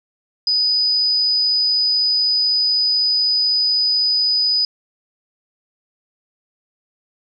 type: tone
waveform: sine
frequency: 4978 Hz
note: D#8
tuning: in tune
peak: -14 dBFS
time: 0.47-4.65 s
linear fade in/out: 2 ms
effects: none